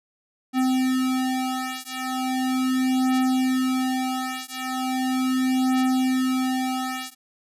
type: beating tone pair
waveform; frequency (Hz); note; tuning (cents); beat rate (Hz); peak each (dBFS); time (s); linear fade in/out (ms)
square; 258.1 / 258.48; C4 / C4; -23 / -21; 0.38; -25; 0.53-7.15; 50
effects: resampled to 32000 Hz